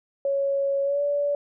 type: tone with pitch glide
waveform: sine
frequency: 554.4 to 575.6 Hz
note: C#5 to D5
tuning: 0 to -35 cents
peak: -21 dBFS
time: 0.25-1.35 s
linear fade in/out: 2 ms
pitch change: +65 cents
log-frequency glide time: 0.83-1.02 s
effects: none